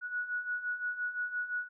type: beating tone pair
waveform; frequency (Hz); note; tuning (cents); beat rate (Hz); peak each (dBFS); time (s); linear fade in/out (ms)
sine; 1462 / 1467.8; F#6 / F#6; -21 / -14; 5.8; -39 / -34; 0.01-1.69; 50
effects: none